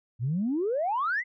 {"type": "exponential sweep", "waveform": "sine", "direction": "up", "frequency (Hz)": [110, 2100], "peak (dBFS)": -24, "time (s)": [0.19, 1.24], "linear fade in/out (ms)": 50, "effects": ["tanh soft clip ceiling -20 dBFS"]}